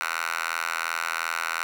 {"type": "tone with high-pass filter", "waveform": "5% pulse", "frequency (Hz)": 82.8, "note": "E2", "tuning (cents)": 8, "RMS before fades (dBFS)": -29, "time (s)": [0.01, 1.63], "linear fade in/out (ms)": 0, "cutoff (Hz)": 1500, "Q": 8.8, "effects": []}